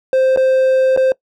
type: tone with dropouts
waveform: triangle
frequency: 523.3 Hz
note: C5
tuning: in tune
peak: -8 dBFS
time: 0.13-1.12 s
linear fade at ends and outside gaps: 1 ms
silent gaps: 0.362-0.373 / 0.964-0.974 s
effects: noise-tail reverb RT60 0.1 s tail -22 dB re dry